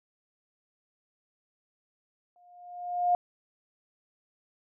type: tone with exponential growth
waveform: sine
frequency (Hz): 710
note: F5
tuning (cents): +28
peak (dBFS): -19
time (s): 2.36-3.15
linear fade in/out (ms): 1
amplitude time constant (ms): 170
effects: none